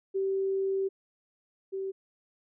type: tone pair in turn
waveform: sine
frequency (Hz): 387.1 / 385.7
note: G4 / G4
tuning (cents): -22 / -28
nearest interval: unison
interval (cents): 6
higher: first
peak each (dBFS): -26 / -31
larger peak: first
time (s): 0.14-0.89 / 1.72-1.92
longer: first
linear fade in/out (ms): 20
effects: none